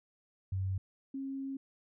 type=tone pair in turn; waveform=sine; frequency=95.2 / 270.7 Hz; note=F#2 / C#4; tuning=+50 / -41 cents; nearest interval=octave + tritone; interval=1809 cents; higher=second; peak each=-31 / -36 dBFS; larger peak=first; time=0.52-0.78 / 1.14-1.57 s; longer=second; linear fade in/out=5 ms; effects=none